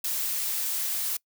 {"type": "noise", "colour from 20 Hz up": "blue", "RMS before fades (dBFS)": -29, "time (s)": [0.04, 1.17], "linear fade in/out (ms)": 5, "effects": ["noise-tail reverb RT60 0.1 s tail -24 dB re dry"]}